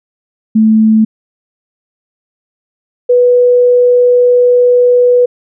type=tone pair in turn; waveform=sine; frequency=219 / 491.6 Hz; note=A3 / B4; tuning=-8 / -8 cents; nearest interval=octave + major second; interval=1400 cents; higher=second; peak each=-4 dBFS; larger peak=neither; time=0.55-1.05 / 3.09-5.26 s; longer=second; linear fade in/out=10 ms; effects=none